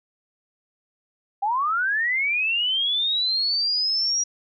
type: linear sweep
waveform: sine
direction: up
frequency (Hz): 774 to 5760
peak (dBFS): -20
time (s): 1.42-4.24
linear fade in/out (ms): 10
effects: none